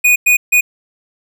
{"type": "tone bursts at uneven times", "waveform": "square", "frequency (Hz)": 2475, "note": "D#7", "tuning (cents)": -10, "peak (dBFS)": -8, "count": 3, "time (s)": [[0.04, 0.16], [0.26, 0.37], [0.52, 0.61]], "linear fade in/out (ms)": 10, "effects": []}